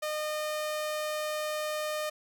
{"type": "tone", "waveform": "sawtooth", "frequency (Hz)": 610, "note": "D#5", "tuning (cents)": -34, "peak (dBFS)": -27, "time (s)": [0.02, 2.1], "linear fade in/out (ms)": 10, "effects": []}